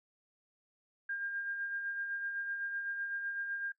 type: tone with tremolo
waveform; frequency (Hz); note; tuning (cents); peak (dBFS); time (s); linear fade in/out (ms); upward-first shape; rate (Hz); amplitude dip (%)
sine; 1606; G6; +41; -34; 1.09-3.72; 5; sine; 7.9; 40
effects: noise-tail reverb RT60 0.1 s tail -18 dB re dry